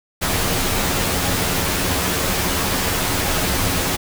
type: noise with comb filter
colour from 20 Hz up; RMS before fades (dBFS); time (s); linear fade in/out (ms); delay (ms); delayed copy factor
pink; -20; 0.21-3.97; 20; 11; +0.55
effects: none